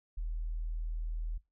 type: tone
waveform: sine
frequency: 40.07 Hz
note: E1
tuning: 48 cents flat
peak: -33 dBFS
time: 0.17-1.38 s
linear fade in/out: 10 ms
effects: noise-tail reverb RT60 0.2 s tail -19 dB re dry